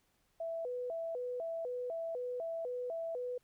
sine tone with vibrato, 572 Hz, D5, 46 cents flat, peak -36 dBFS, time 0.4-3.38 s, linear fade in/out 5 ms, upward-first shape square, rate 2 Hz, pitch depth 250 cents each way, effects pink hiss -75 dBFS RMS until 3.43 s

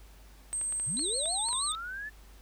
clicks, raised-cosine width 0.3 ms, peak -29 dBFS, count 8, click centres 0.529 / 0.613 / 0.724 / 0.799 / 0.994 / 1.258 / 1.487 / 1.53 s
sine tone, 8300 Hz, C9, 15 cents flat, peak -30 dBFS, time 0.53-1.72 s, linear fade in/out 0 ms
sine linear sweep, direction up, 98 to 1769 Hz, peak -36 dBFS, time 0.86-2.1 s, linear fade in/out 20 ms
sine tone with vibrato, 3927 Hz, B7, 11 cents flat, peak -34 dBFS, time 0.97-1.75 s, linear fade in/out 0 ms, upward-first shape triangle, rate 6.3 Hz, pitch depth 200 cents each way
effects added 50 Hz sine -51 dBFS peak until 2.41 s + pink hiss -59 dBFS RMS until 2.41 s

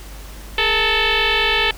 sine tone with frequency modulation, 415.3 Hz, G#4, in tune, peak -14 dBFS, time 0.58-1.71 s, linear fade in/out 2 ms, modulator 440 Hz, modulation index 7.6, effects added 50 Hz sine -34 dBFS peak until 1.77 s + pink hiss -40 dBFS RMS until 1.77 s

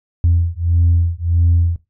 sine beating tone pair, 84.4 / 86 Hz, E2 / F2, +41 / -26 cents, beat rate 1.6 Hz, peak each -14 dBFS, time 0.24-1.76 s, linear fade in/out 0 ms, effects noise-tail reverb RT60 0.2 s tail -17 dB re dry + tanh soft clip ceiling -6 dBFS

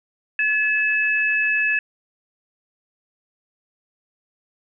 sine tone pair together, 1709.5 / 2602 Hz, G#6 / E7, +50 / -23 cents, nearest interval perfect fifth, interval 727 cents, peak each -20 dBFS, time 0.39-1.79 s, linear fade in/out 2 ms, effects none

